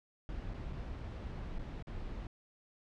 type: noise with dropouts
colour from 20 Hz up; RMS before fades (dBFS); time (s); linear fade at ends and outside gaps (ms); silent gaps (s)
brown; -42; 0.29-2.27; 1; 0.537-0.542 / 0.727-0.73 / 1.585-1.592 / 1.825-1.87
effects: low-pass 4000 Hz 12 dB/octave